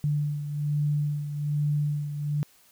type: beating tone pair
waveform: sine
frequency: 147.2 / 148.4 Hz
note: D3 / D3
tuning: +4 / +18 cents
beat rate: 1.2 Hz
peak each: -25 / -32 dBFS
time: 0.04-2.43 s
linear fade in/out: 0 ms
effects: white hiss -59 dBFS RMS until 2.71 s